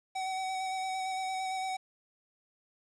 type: tone with vibrato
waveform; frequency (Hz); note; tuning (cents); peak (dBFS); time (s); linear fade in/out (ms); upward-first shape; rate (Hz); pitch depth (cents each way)
square; 757; F#5; +39; -33; 0.15-1.77; 10; square; 8.8; 13
effects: resampled to 22050 Hz + 10-bit